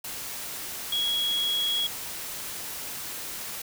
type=tone in noise; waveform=sine; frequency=3322 Hz; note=G#7; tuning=in tune; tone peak=-24 dBFS; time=0.92-1.87 s; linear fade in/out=5 ms; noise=white; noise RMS=-36 dBFS; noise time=0.04-3.62 s; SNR=+9 dB; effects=none